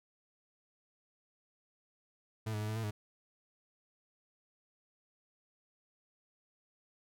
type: tone with pitch steps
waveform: 40% pulse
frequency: 110 / 105.7 / 106.7 / 108.7 / 112.5 / 104.9 Hz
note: A2 / G#2 / G#2 / A2 / A2 / G#2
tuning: 0 / +31 / +47 / -21 / +39 / +18 cents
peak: -34 dBFS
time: 2.46-2.91 s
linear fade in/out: 10 ms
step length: 75 ms
effects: none